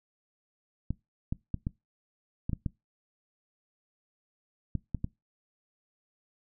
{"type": "clicks", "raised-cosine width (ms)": 5, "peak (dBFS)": -18, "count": 10, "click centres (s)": [0.906, 1.325, 1.543, 1.669, 2.495, 2.532, 2.662, 4.753, 4.947, 5.044], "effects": ["noise-tail reverb RT60 0.2 s tail -22 dB re dry"]}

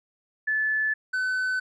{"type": "tone pair in turn", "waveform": ["sine", "triangle"], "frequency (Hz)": [1736, 1512.3], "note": ["A6", "F#6"], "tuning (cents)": [-24, 37], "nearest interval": "major second", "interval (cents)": 239, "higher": "first", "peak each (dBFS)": -22, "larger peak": "neither", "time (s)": [[0.47, 0.94], [1.13, 1.6]], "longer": "neither", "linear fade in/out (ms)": 10, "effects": ["resampled to 24000 Hz"]}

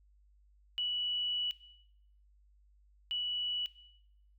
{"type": "tone pair in turn", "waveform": "sine", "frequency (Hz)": [2947, 2947], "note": ["F#7", "F#7"], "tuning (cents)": [-8, -8], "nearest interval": "unison", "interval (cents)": 0, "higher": "neither", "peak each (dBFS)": [-31, -32], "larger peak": "first", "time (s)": [[0.78, 1.51], [3.11, 3.66]], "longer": "first", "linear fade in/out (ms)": 0, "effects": ["noise-tail reverb RT60 0.8 s tail -17 dB re dry", "added 50 Hz sine -62 dBFS peak until 4.38 s"]}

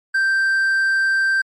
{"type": "tone", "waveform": "triangle", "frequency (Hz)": 1568, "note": "G6", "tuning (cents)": 0, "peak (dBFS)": -13, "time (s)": [0.14, 1.42], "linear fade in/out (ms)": 10, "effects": ["MP3 48 kbps"]}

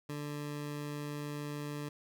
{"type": "tone", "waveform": "20% pulse", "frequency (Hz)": 146.83, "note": "D3", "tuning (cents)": 0, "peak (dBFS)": -33, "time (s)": [0.09, 1.89], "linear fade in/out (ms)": 5, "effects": []}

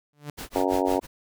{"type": "tone with exponential growth", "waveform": "sawtooth", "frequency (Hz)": 146.83, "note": "D3", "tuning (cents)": 0, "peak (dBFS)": -27, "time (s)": [0.13, 0.3], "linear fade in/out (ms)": 2, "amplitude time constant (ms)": 36}
{"type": "noise with tremolo", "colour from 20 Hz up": "pink", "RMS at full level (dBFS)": -35, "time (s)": [0.37, 1.07], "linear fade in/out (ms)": 20, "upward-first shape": "sine", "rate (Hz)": 5.9, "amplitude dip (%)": 100}
{"type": "harmonic tone", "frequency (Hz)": 93, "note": "F#2", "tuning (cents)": 9, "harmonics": [3, 4, 5, 6, 7, 8, 9, 10], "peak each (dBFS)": [-27, -28, -29, -30, -30, -31, -32, -32], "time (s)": [0.55, 1], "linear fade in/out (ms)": 10}
{"effects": []}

